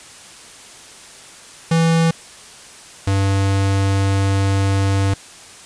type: tone pair in turn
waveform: square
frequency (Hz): 164.6 / 97.87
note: E3 / G2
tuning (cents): -2 / -2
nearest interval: major sixth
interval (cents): 900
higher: first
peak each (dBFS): -13 / -15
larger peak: first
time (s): 1.71-2.11 / 3.07-5.14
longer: second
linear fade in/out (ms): 5
effects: white hiss -40 dBFS RMS until 5.65 s + resampled to 22050 Hz